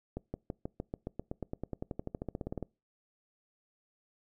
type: accelerating click train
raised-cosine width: 2 ms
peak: -23 dBFS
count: 26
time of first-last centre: 0.17-2.627 s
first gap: 170 ms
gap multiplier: 0.95
effects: noise-tail reverb RT60 0.3 s tail -25 dB re dry